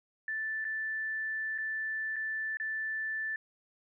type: tone with dropouts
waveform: sine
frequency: 1760 Hz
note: A6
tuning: in tune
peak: -32 dBFS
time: 0.28-3.36 s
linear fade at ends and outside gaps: 2 ms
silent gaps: 0.644-0.65 / 1.579-1.584 / 2.16-2.164 / 2.571-2.599 s
effects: none